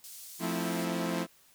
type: band-pass noise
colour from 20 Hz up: white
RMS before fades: -47 dBFS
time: 0.04-0.85 s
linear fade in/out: 0 ms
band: 4900 to 15000 Hz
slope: 12 dB/octave
type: chord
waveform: sawtooth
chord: F major seventh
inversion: none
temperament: equal with one note detuned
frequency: 174.61 / 220 / 261.6 / 325.7 Hz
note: F3 / A3 / C4 / E4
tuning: 0 / 0 / 0 / -21 cents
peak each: -30 / -33 / -34 / -32 dBFS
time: 0.39-1.27 s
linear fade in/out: 50 ms
effects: white hiss -62 dBFS RMS until 1.54 s